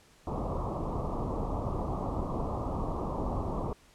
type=low-pass noise; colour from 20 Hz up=pink; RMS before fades=-33 dBFS; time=0.27-3.73 s; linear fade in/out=2 ms; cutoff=1200 Hz; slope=96 dB/octave; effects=pink hiss -60 dBFS RMS until 3.94 s + low-pass 10000 Hz 12 dB/octave